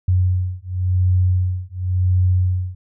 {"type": "beating tone pair", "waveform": "sine", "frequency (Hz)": [91, 91.93], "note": ["F#2", "F#2"], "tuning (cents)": [-28, -11], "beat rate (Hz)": 0.93, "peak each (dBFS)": -18, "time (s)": [0.08, 2.75], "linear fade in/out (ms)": 5, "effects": []}